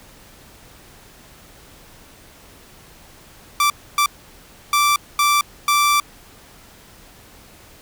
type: tone bursts at uneven times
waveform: sawtooth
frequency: 1170 Hz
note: D6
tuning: 7 cents flat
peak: -10 dBFS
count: 5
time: 3.6-3.7 / 3.98-4.06 / 4.73-4.96 / 5.19-5.41 / 5.68-6 s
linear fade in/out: 2 ms
effects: pink hiss -46 dBFS RMS until 7.81 s